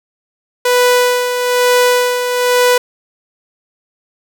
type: tone with tremolo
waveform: sawtooth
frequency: 493.9 Hz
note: B4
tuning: in tune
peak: -4 dBFS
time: 0.65-2.78 s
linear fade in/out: 5 ms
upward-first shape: sine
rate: 1.1 Hz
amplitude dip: 55%
effects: none